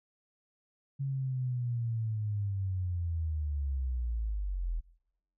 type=linear sweep; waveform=sine; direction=down; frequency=138.59 to 39.67 Hz; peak=-30 dBFS; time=0.99-4.81 s; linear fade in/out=20 ms; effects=noise-tail reverb RT60 0.9 s tail -23 dB re dry